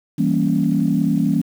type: chord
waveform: sine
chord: E diminished seventh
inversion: none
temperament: equal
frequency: 164.81 / 196 / 233.1 / 277.2 Hz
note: E3 / G3 / Bb3 / Db4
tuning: 0 / 0 / 0 / 0 cents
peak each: -20 dBFS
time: 0.18-1.42 s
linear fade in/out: 10 ms
effects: tanh soft clip ceiling -5 dBFS + 7-bit